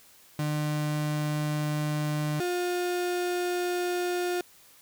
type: tone pair in turn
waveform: 35% pulse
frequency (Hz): 150.4 / 355.8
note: D3 / F4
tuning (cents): +42 / +32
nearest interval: octave + minor third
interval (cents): 1490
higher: second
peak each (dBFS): -25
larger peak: neither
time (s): 0.39-2.4 / 2.4-4.41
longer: neither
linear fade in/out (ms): 2
effects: white hiss -56 dBFS RMS until 4.81 s